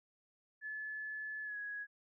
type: tone with pitch glide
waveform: sine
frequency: 1724 to 1668.2 Hz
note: A6 to G#6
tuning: -36 to +7 cents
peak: -40 dBFS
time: 0.61-1.87 s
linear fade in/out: 50 ms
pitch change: -57 cents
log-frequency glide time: 1.43-1.57 s
effects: none